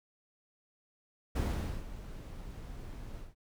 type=noise with ADSR envelope; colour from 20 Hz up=brown; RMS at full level=-29 dBFS; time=1.35-3.35 s; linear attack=11 ms; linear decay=480 ms; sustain=-15 dB; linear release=160 ms; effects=none